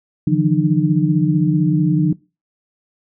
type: tone cluster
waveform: sine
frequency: 147.1 / 162.5 / 178.2 / 303.4 Hz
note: D3 / E3 / F3 / D#4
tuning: +3 / -24 / +35 / -44 cents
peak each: -18 dBFS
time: 0.27-2.13 s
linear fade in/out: 5 ms
effects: noise-tail reverb RT60 0.3 s tail -23 dB re dry